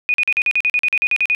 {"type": "tone bursts", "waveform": "sine", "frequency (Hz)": 2473, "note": "D#7", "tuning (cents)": -11, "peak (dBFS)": -13, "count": 14, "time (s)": [0.09, 1.349], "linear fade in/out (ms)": 0, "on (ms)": 50, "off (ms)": 43, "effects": []}